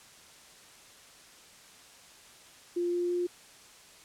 sine tone with pitch steps, 349.2 / 351.2 / 353.3 Hz, F4 / F4 / F4, 0 / +10 / +20 cents, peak -27 dBFS, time 2.76-3.27 s, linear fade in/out 10 ms, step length 170 ms, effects white hiss -54 dBFS RMS until 4.04 s + low-pass 9000 Hz 12 dB/octave

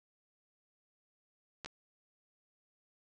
clicks, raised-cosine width 0.2 ms, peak -24 / -26 dBFS, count 2, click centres 1.647 / 1.66 s, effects resampled to 22050 Hz

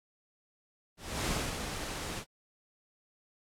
pink noise with ADSR envelope, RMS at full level -32 dBFS, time 0.97-2.25 s, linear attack 310 ms, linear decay 290 ms, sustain -6 dB, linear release 67 ms, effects low-pass 10000 Hz 12 dB/octave + AAC 64 kbps

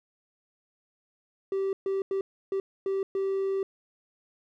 triangle tone bursts at uneven times, 388.2 Hz, G4, 17 cents flat, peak -23 dBFS, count 6, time 1.52-1.73 / 1.86-2.02 / 2.11-2.21 / 2.52-2.6 / 2.86-3.03 / 3.15-3.63 s, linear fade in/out 2 ms, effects tanh soft clip ceiling -19 dBFS

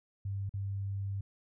sine tone with dropouts, 98.7 Hz, G2, 12 cents sharp, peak -33 dBFS, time 0.25-1.21 s, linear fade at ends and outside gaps 5 ms, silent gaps 0.494-0.538 s, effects none

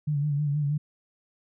sine tone with vibrato, 146.1 Hz, D3, 9 cents flat, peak -23 dBFS, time 0.07-0.78 s, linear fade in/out 10 ms, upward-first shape sine, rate 6.3 Hz, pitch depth 55 cents each way, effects none

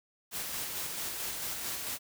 white noise with tremolo, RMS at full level -36 dBFS, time 0.31-1.99 s, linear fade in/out 50 ms, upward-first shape square, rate 4.5 Hz, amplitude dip 25%, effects none

